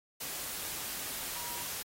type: tone in noise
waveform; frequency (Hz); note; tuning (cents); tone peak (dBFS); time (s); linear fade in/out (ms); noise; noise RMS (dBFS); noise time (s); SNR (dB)
sine; 957; A#5; +45; -46; 1.35-1.63; 10; white; -39; 0.2-1.83; -10
effects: AAC 48 kbps